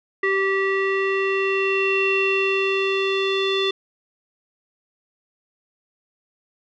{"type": "tone with low-pass filter sweep", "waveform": "square", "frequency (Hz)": 388.5, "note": "G4", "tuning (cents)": -16, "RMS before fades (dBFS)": -21, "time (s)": [0.23, 3.71], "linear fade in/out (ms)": 5, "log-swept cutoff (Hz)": [2100, 3400], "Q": 7.6, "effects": []}